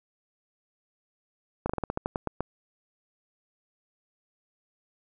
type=slowing click train; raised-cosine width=1 ms; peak=-14 dBFS; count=11; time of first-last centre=1.66-2.406 s; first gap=35 ms; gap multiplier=1.16; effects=none